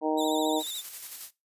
harmonic tone, 155.56 Hz, D#3, in tune, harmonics 2 / 3 / 4 / 5 / 6, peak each -28 / -30 / -31 / -32 / -33 dBFS, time 0.01-0.63 s, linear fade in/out 50 ms
sawtooth tone with vibrato, 3698 Hz, A#7, 15 cents flat, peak -31 dBFS, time 0.17-0.82 s, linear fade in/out 20 ms, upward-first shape sine, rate 14 Hz, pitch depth 89 cents each way
blue noise with tremolo, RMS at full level -38 dBFS, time 0.57-1.31 s, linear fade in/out 50 ms, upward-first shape square, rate 11 Hz, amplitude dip 35%
effects noise-tail reverb RT60 0.2 s tail -18 dB re dry + resampled to 32000 Hz

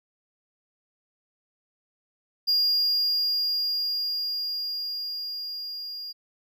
triangle tone with level ramp, 4827 Hz, D8, 47 cents sharp, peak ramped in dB -18 to -33 dBFS, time 2.47-6.13 s, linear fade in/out 20 ms, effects none

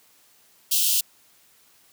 white high-pass noise, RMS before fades -21 dBFS, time 0.71-1.01 s, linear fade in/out 10 ms, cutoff 2700 Hz, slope 96 dB/octave, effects white hiss -58 dBFS RMS until 1.92 s + high-pass 80 Hz 12 dB/octave

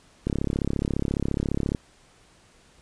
click train, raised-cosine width 3 ms, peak -12 dBFS, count 52, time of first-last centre 0.27-1.748 s, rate 34.5 Hz, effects pink hiss -57 dBFS RMS until 2.81 s + resampled to 22050 Hz

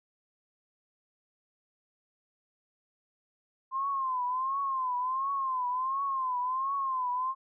sine tone with vibrato, 1046.5 Hz, C6, in tune, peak -28 dBFS, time 3.71-7.35 s, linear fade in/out 50 ms, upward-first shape triangle, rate 1.4 Hz, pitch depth 120 cents each way, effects none

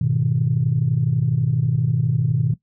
sine chord, G# minor, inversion none, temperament equal, 103.83 / 123.47 / 155.56 Hz, G#2 / B2 / D#3, 0 / 0 / 0 cents, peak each -25 / -19 / -20 dBFS, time 0.01-2.54 s, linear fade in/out 5 ms, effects noise-tail reverb RT60 0.1 s tail -17 dB re dry + tanh soft clip ceiling -8 dBFS

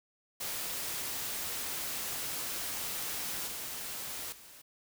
white noise with level steps, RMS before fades -37 / -40 / -53 dBFS, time 0.4-4.62 s, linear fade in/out 10 ms, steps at 3.47 / 4.32 s, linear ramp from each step 5 ms, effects none

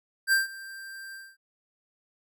square tone with ADSR envelope, 1578 Hz, G6, 11 cents sharp, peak -19 dBFS, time 0.27-1.37 s, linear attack 53 ms, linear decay 150 ms, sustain -21 dB, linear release 230 ms, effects none

